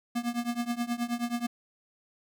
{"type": "tone with tremolo", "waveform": "square", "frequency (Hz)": 238.4, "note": "A#3", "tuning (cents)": 39, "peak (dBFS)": -26, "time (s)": [0.15, 1.47], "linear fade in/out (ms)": 10, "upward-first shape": "triangle", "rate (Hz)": 9.4, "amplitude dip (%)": 95, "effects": []}